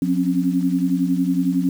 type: tone cluster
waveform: sine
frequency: 179 / 264.1 / 275 Hz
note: F3 / C4 / C#4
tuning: +43 / +16 / -14 cents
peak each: -21 dBFS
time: 0.02-1.69 s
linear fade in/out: 2 ms
effects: 7-bit